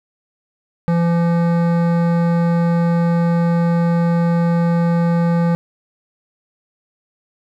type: tone with hard clipping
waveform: sine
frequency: 170 Hz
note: F3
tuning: 46 cents flat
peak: -15 dBFS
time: 0.88-5.55 s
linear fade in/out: 0 ms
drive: 15 dB
effects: none